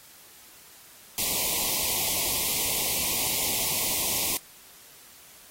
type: band-stop noise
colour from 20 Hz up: white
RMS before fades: -27 dBFS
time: 1.18-4.37 s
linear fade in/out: 0 ms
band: 1100 to 2000 Hz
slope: 96 dB/octave
effects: white hiss -51 dBFS RMS until 5.5 s + AAC 48 kbps